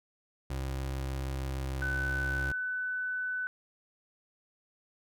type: tone with vibrato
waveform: 30% pulse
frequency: 66.5 Hz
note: C2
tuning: 29 cents sharp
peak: -30 dBFS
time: 0.5-2.52 s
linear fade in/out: 5 ms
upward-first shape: square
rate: 17 Hz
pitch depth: 10 cents each way
type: tone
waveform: sine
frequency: 1500 Hz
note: F#6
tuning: 23 cents sharp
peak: -31 dBFS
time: 1.82-3.47 s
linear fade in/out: 0 ms
effects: none